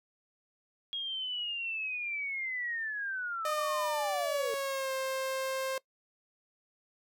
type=linear sweep; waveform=sine; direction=down; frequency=3289 to 440 Hz; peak=-33 dBFS; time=0.93-4.54 s; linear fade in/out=0 ms
type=tone with pitch glide; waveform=sawtooth; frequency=608 to 529.3 Hz; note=D#5 to C5; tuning=-40 to +20 cents; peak=-28 dBFS; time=3.45-5.78 s; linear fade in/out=2 ms; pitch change=-240 cents; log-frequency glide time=3.8-4.92 s
effects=noise-tail reverb RT60 0.1 s tail -22 dB re dry